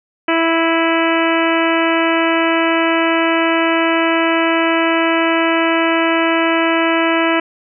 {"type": "harmonic tone with a mistuned harmonic", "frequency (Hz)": 329.6, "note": "E4", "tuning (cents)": 0, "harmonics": [1, 2, 3, 4, 5, 6, 7, 8, 9], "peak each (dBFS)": [-16, -19, -21, -22, -23, -24, -24, -25, -26], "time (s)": [0.28, 7.4], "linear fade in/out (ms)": 5, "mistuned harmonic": 8, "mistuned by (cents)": -32, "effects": []}